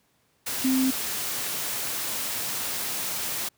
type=tone in noise; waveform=sine; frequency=261.6 Hz; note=C4; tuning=in tune; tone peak=-20 dBFS; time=0.64-0.91 s; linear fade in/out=10 ms; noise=white; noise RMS=-30 dBFS; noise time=0.46-3.49 s; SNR=+7 dB; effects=pink hiss -67 dBFS RMS until 3.57 s + high-pass 80 Hz 12 dB/octave